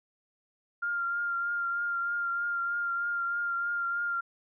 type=tone with vibrato; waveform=sine; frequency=1396.9 Hz; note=F6; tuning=in tune; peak=-28 dBFS; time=0.82-4.21 s; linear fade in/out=10 ms; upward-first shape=triangle; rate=3.2 Hz; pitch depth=24 cents each way; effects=none